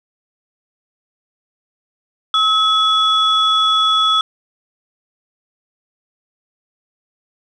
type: tone pair together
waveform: sine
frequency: 1290 / 3393 Hz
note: E6 / G#7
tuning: -38 / +36 cents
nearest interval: octave + perfect fourth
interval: 1674 cents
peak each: -13 dBFS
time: 2.34-4.21 s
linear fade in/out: 2 ms
effects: tanh soft clip ceiling -6 dBFS